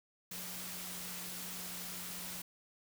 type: tone in noise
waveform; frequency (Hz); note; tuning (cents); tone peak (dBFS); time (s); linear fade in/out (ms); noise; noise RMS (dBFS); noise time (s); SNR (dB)
sine; 180; F#3; -47; -52; 0.31-2.42; 5; white; -44; 0.31-2.42; -11
effects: none